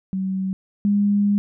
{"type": "tone pair in turn", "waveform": "sine", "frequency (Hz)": [190, 203.5], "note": ["F#3", "G#3"], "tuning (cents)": [46, -35], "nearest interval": "minor second", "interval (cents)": 119, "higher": "second", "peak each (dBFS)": [-21, -15], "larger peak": "second", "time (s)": [[0.13, 0.53], [0.85, 1.38]], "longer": "second", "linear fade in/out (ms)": 0, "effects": []}